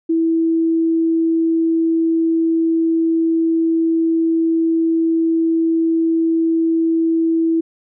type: tone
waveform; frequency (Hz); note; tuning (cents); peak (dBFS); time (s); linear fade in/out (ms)
sine; 327.7; E4; -10; -13; 0.09-7.61; 10
effects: none